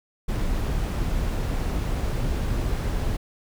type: noise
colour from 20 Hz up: brown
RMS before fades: -25 dBFS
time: 0.28-3.17 s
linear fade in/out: 10 ms
effects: none